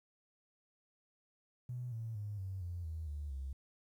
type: tone with pitch steps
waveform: triangle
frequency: 123.47 / 113.22 / 103.83 / 95.21 / 87.31 / 80.06 / 73.42 / 67.32 Hz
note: B2 / A2 / G#2 / G2 / F2 / D#2 / D2 / C2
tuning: 0 / +50 / 0 / -50 / 0 / +50 / 0 / +50 cents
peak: -35 dBFS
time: 1.69-3.53 s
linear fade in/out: 5 ms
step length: 230 ms
effects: tanh soft clip ceiling -37 dBFS + 12-bit